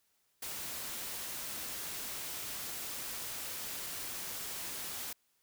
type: noise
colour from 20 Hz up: white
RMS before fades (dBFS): -41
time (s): 0.42-5.13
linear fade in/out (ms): 5
effects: white hiss -75 dBFS RMS until 5.42 s